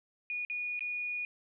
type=tone with dropouts; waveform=sine; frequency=2453 Hz; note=D#7; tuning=25 cents flat; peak=-33 dBFS; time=0.3-1.25 s; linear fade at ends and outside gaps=1 ms; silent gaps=0.45-0.499 / 0.793-0.807 s; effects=none